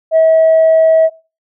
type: tone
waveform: sine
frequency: 644 Hz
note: E5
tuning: 41 cents flat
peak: -4 dBFS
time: 0.11-1.1 s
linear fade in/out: 50 ms
effects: noise-tail reverb RT60 0.3 s tail -19 dB re dry + tanh soft clip ceiling -3 dBFS